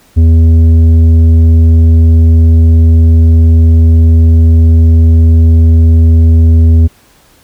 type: tone with tanh clipping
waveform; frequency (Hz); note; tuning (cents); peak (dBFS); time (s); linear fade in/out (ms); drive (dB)
triangle; 81.6; E2; -17; -3; 0.16-6.88; 20; 12
effects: pink hiss -45 dBFS RMS until 7.43 s